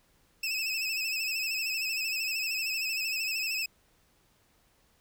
25% pulse tone with vibrato, 2600 Hz, E7, 24 cents flat, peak -26 dBFS, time 0.43-3.66 s, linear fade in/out 5 ms, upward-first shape sine, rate 13 Hz, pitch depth 62 cents each way, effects pink hiss -67 dBFS RMS until 5 s

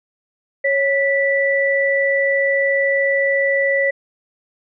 sine tone pair together, 552 / 1967.1 Hz, C#5 / B6, -7 / -7 cents, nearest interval octave + minor seventh, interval 2200 cents, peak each -17 dBFS, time 0.64-3.91 s, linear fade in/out 10 ms, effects none

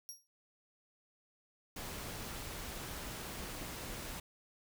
25% pulse tone with exponential decay, 5630 Hz, F8, 13 cents sharp, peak -36 dBFS, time 0.09-0.27 s, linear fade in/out 0 ms, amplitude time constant 37 ms
pink noise, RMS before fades -44 dBFS, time 1.76-4.2 s, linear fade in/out 5 ms
effects none

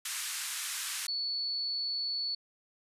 white band-pass noise, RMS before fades -37 dBFS, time 0.05-1.07 s, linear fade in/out 5 ms, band 1200 to 11000 Hz, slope 24 dB/octave
sine tone, 4435 Hz, C#8, in tune, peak -31 dBFS, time 1.08-2.35 s, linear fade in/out 5 ms
effects resampled to 32000 Hz

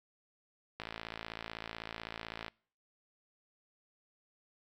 click train, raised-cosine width 0.3 ms, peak -24 dBFS, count 95, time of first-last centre 0.8-2.482 s, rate 55.9 Hz, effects noise-tail reverb RT60 0.5 s tail -26 dB re dry

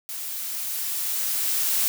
blue noise with level ramp, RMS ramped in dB -33 to -22 dBFS, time 0.09-1.88 s, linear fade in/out 0 ms, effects none

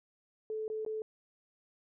sine tone with dropouts, 435.4 Hz, A4, 18 cents flat, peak -34 dBFS, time 0.5-1.02 s, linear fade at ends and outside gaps 1 ms, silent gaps 0.68-0.7 / 0.85-0.863 s, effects none

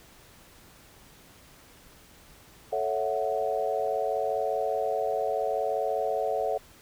sine chord, F# minor seventh, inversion first, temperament equal, 440 / 554.4 / 659.3 / 740 Hz, A4 / C#5 / E5 / F#5, 0 / 0 / 0 / 0 cents, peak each -31 dBFS, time 2.72-6.58 s, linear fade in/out 10 ms, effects pink hiss -54 dBFS RMS until 6.81 s

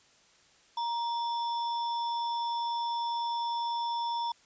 sine tone with sample-and-hold, 939 Hz, A#5, 12 cents sharp, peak -29 dBFS, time 0.77-4.32 s, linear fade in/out 5 ms, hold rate 4410 Hz, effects white hiss -62 dBFS RMS until 4.45 s + resampled to 16000 Hz

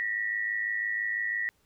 sine tone pair together, 1832 / 1938 Hz, A#6 / B6, -31 / -33 cents, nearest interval minor second, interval 98 cents, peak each -33 / -29 dBFS, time 0-1.49 s, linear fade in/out 0 ms, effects pink hiss -69 dBFS RMS until 1.65 s

